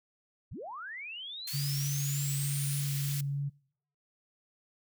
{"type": "linear sweep", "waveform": "sine", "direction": "up", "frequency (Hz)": [47.83, 9956], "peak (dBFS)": -39, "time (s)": [0.51, 2.81], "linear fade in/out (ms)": 10}
{"type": "high-pass noise", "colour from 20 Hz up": "white", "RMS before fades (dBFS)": -39, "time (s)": [1.47, 3.21], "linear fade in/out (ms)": 5, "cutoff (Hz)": 2100, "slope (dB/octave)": 12}
{"type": "tone with vibrato", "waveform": "sine", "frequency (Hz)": 140.9, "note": "C#3", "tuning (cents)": 29, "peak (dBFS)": -30, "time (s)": [1.53, 3.5], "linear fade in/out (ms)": 20, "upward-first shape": "triangle", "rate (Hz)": 3.3, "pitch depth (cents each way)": 12}
{"effects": ["noise-tail reverb RT60 0.7 s tail -26 dB re dry"]}